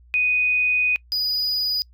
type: tone pair in turn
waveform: sine / triangle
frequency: 2489 / 4939 Hz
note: D#7 / D#8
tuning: 0 / -14 cents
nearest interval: octave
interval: 1186 cents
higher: second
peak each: -17 / -19 dBFS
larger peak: first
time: 0.14-0.96 / 1.12-1.82 s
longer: first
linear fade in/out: 0 ms
effects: noise-tail reverb RT60 0.1 s tail -24 dB re dry + added 60 Hz sine -48 dBFS peak until 1.93 s